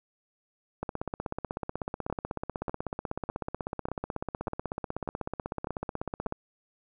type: two click trains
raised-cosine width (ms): 1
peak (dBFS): -19 / -18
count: 8 / 90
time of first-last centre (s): 2.1-6.267 / 0.83-6.324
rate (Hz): 1.68 / 16.2
effects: none